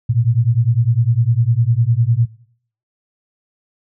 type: beating tone pair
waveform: sine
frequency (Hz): 112.1 / 122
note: A2 / B2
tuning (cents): +33 / -21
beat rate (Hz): 9.9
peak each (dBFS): -15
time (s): 0.09-2.26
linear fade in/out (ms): 10
effects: noise-tail reverb RT60 0.6 s tail -20 dB re dry